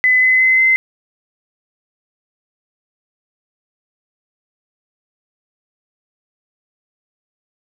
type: tone with pitch steps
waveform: sine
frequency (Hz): 2014 / 2030 / 2047 / 2063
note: B6 / B6 / C7 / C7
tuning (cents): +33 / +47 / -38 / -25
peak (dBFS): -9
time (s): 0.04-0.76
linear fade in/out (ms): 0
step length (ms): 180
effects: 8-bit